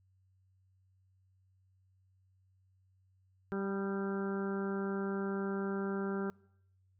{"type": "harmonic tone with a mistuned harmonic", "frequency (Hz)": 196, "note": "G3", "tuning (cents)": 0, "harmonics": [1, 2, 3, 4, 5, 6, 7, 8], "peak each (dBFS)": [-36, -37, -49, -49, -51, -52, -46, -49], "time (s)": [3.52, 6.3], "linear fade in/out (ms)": 0, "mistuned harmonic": 6, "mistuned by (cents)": 50, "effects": ["noise-tail reverb RT60 0.8 s tail -25 dB re dry", "added 94 Hz sine -67 dBFS peak until 6.99 s"]}